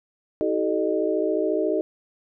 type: tone cluster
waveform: sine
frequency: 319.5 / 379.8 / 433.9 / 610 Hz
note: D#4 / F#4 / A4 / D#5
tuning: +46 / +45 / -24 / -34 cents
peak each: -26 dBFS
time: 0.41-1.81 s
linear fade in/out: 0 ms
effects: none